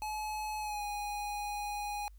square tone with pitch glide, 854 to 825.9 Hz, G#5 to G#5, +48 to -10 cents, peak -36 dBFS, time 0.02-2.08 s, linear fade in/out 0 ms, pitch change -58 cents, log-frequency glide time 0.59-0.83 s, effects added 50 Hz sine -51 dBFS peak until 2.18 s + white hiss -75 dBFS RMS until 2.18 s

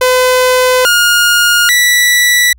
sawtooth tone with pitch steps, 507 / 1425 / 1957 Hz, B4 / F6 / B6, +45 / +34 / -16 cents, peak -3 dBFS, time 0.01-2.53 s, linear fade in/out 5 ms, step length 840 ms, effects added 60 Hz sine -38 dBFS peak until 2.58 s

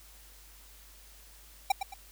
square tone with echo, 784 Hz, G5, in tune, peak -22 dBFS, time 1.7-1.72 s, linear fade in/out 5 ms, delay 110 ms, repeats 2, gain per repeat -9 dB, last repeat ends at 1.94 s, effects added 50 Hz sine -55 dBFS peak until 2.11 s + white hiss -56 dBFS RMS until 2.11 s

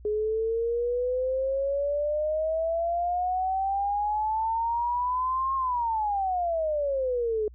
sine exponential two-way sweep, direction up then down, 418.7 to 1077 to 418.7 Hz, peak -24 dBFS, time 0.05-7.48 s, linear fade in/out 2 ms, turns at 5.55 s, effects added 60 Hz sine -45 dBFS peak until 7.54 s

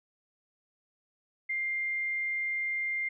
sine tone, 2100 Hz, C7, 6 cents sharp, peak -29 dBFS, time 1.49-3.09 s, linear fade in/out 10 ms, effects none

